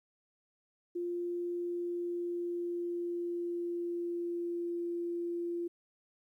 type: tone with pitch glide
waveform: sine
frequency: 349.2 to 344.4 Hz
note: F4 to F4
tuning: 0 to -24 cents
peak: -33 dBFS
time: 0.95-5.68 s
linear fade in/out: 10 ms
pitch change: -24 cents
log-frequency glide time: 1.52-4.83 s
effects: 12-bit